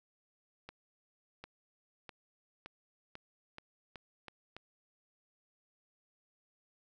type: accelerating click train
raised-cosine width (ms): 0.3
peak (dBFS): -30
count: 9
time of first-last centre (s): 0.69-4.566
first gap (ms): 750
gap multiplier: 0.87
effects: none